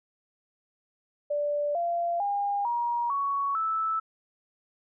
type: tone with pitch steps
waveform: sine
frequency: 585 / 687.7 / 808.4 / 950.3 / 1117.2 / 1313.3 Hz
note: D5 / F5 / G#5 / A#5 / C#6 / E6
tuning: -7 / -27 / -47 / +33 / +13 / -7 cents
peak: -25 dBFS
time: 1.3-4 s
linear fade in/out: 10 ms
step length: 450 ms
effects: none